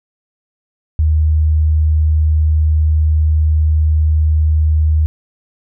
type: tone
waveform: sine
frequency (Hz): 77.5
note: D#2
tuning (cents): -6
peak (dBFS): -9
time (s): 0.99-5.06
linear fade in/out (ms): 0
effects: none